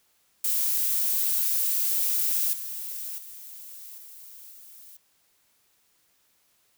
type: noise with level steps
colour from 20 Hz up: violet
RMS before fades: -25 / -35 / -43 / -46 / -48 dBFS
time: 0.44-4.97 s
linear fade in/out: 5 ms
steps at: 2.53 / 3.18 / 3.98 / 4.51 s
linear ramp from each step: 2 ms
effects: white hiss -67 dBFS RMS until 6.77 s